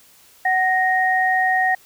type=tone pair together; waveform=sine; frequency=747.7 / 1864.7 Hz; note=F#5 / A#6; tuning=+18 / 0 cents; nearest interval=octave + major third; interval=1582 cents; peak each=-18 dBFS; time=0.45-1.75 s; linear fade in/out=5 ms; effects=white hiss -51 dBFS RMS until 1.85 s